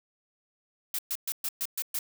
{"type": "noise bursts", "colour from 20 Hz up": "blue", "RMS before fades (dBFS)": -31, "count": 7, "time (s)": [0.94, 1.989], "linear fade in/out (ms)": 2, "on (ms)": 47, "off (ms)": 120, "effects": []}